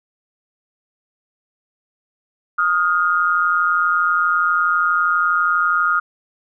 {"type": "tone pair together", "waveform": "sine", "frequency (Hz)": [1243.7, 1416], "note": ["D#6", "F6"], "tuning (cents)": [-1, 23], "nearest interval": "major second", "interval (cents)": 224, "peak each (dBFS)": -17, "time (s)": [2.58, 6], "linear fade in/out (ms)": 10, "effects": []}